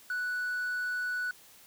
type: tone with hard clipping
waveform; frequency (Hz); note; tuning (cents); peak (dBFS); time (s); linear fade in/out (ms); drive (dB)
sine; 1480; F#6; 0; -31; 0.1-1.31; 2; 2
effects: white hiss -56 dBFS RMS until 1.66 s